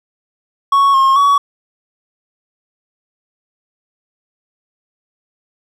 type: tone with pitch steps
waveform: triangle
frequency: 1110 / 1074 / 1128 Hz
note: C#6 / C6 / C#6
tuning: +2 / +45 / +30 cents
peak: -6 dBFS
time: 0.72-1.38 s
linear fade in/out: 5 ms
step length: 220 ms
effects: none